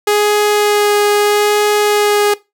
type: tone with vibrato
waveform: sawtooth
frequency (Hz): 415.3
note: G#4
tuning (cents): 0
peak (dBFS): -6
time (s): 0.07-2.34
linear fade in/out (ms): 5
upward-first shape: sine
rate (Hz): 0.77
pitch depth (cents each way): 9
effects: noise-tail reverb RT60 0.2 s tail -18 dB re dry